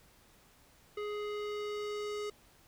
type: tone with low-pass filter sweep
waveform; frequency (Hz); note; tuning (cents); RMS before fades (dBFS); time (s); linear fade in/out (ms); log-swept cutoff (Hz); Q
square; 417.2; G#4; +8; -38; 0.97-2.3; 5; 2700 to 6900; 0.98
effects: pink hiss -63 dBFS RMS until 2.67 s

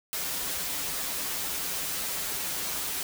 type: noise with comb filter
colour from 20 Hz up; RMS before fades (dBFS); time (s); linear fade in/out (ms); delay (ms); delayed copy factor
white; -32; 0.13-3.03; 0; 8.7; -0.65
effects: none

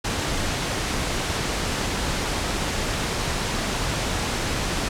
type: noise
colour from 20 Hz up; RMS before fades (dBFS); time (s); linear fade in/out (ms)
pink; -25; 0.04-4.89; 10
effects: low-pass 8000 Hz 12 dB/octave

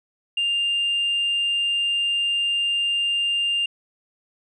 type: tone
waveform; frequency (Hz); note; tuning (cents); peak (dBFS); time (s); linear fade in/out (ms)
sine; 2800; F7; +4; -18; 0.37-3.66; 5
effects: tanh soft clip ceiling -17 dBFS

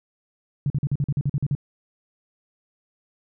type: tone bursts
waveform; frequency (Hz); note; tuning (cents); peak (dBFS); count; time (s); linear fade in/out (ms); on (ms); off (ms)
sine; 141.3; C#3; +34; -19; 11; 0.66-1.551; 2; 41; 44
effects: none

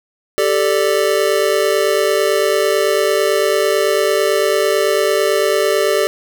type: chord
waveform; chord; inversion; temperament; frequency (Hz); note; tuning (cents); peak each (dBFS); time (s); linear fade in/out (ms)
square; G suspended second; none; just; 392 / 441 / 588; G4 / A4 / D5; 0 / +4 / +2; -18; 0.38-6.07; 0
effects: none

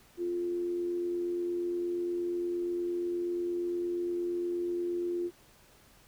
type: tone with amplitude modulation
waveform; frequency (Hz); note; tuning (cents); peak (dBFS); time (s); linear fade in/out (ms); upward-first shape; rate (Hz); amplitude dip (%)
sine; 349.2; F4; 0; -28; 0.17-5.31; 50; sine; 88.5; 35
effects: pink hiss -60 dBFS RMS until 6.07 s

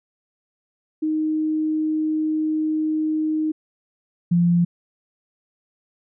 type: tone pair in turn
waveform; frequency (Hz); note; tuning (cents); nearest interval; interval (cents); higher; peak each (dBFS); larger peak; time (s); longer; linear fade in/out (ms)
sine; 311.1 / 173.09; D#4 / F3; 0 / -15; minor seventh; 1015; first; -19 / -14; second; 1.02-3.52 / 4.31-4.65; first; 10
effects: none

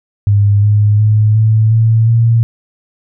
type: tone with pitch steps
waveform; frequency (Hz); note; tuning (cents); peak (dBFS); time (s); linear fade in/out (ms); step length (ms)
sine; 101.9 / 104.46 / 107.09 / 109.78 / 112.54 / 115.37; G#2 / G#2 / A2 / A2 / A2 / A#2; -32 / +11 / -46 / -3 / +40 / -17; -6; 0.27-2.43; 0; 360
effects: none

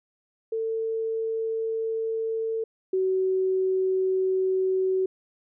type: tone pair in turn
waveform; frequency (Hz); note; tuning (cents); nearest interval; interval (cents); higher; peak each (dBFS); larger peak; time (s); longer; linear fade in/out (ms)
sine; 447.8 / 376.6; A4 / F#4; +30 / +31; minor third; 299; first; -25 / -21; second; 0.52-2.64 / 2.93-5.06; second; 5
effects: none

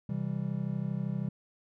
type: chord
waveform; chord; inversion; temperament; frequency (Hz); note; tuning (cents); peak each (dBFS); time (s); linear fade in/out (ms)
triangle; C major; none; just; 130.81 / 163.52 / 196.22; C3 / E3 / G3; 0 / -14 / +2; -33; 0.09-1.29; 5
effects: none

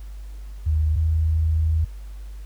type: tone pair in turn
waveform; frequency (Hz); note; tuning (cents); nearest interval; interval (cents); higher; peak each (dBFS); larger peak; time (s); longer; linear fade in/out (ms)
sine; 77.6 / 79.69; D#2 / D#2; -4 / +42; unison; 46; second; -17; neither; 0.66-0.96 / 0.96-1.85; second; 10
effects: added 50 Hz sine -33 dBFS peak until 2.45 s + pink hiss -55 dBFS RMS until 2.45 s

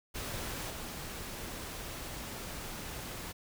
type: noise with level steps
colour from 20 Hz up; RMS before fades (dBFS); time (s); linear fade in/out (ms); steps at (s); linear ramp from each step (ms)
pink; -39 / -42; 0.14-3.33; 20; 0.69; 20
effects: none

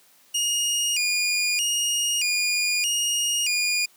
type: tone with vibrato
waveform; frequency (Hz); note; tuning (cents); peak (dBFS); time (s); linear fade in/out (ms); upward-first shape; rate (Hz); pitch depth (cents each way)
20% pulse; 2637; E7; 0; -16; 0.34-3.86; 10; square; 0.8; 140
effects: white hiss -57 dBFS RMS until 3.96 s + high-pass 150 Hz 12 dB/octave

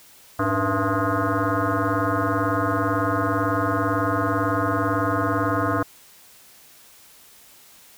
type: tone with frequency modulation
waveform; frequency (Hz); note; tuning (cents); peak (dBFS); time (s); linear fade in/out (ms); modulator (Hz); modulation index
sine; 476; A#4; +36; -19; 0.39-5.83; 5; 194; 4.9
effects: white hiss -50 dBFS RMS until 7.97 s

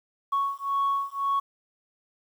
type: beating tone pair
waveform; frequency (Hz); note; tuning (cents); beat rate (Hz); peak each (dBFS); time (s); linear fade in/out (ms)
sine; 1108.7 / 1110.6; C#6 / C#6; 0 / +3; 1.9; -26; 0.32-1.4; 10
effects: tanh soft clip ceiling -19 dBFS + 9-bit

